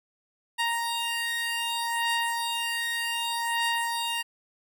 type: beating tone pair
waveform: 15% pulse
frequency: 932.3 / 932.95 Hz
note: A#5 / A#5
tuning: 0 / +1 cents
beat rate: 0.65 Hz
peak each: -25 / -22 dBFS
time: 0.58-4.23 s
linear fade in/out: 20 ms
effects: none